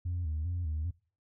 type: tone with vibrato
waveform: sine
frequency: 82.41 Hz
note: E2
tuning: in tune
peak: -29 dBFS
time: 0.05-0.91 s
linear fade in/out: 10 ms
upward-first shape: square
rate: 2.5 Hz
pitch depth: 110 cents each way
effects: noise-tail reverb RT60 0.4 s tail -23 dB re dry + tanh soft clip ceiling -28 dBFS